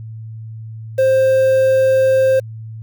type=tone with quantisation; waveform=triangle; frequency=527 Hz; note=C5; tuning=12 cents sharp; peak=-8 dBFS; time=0.98-2.4 s; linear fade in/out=10 ms; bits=6; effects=added 111 Hz sine -28 dBFS peak until 2.82 s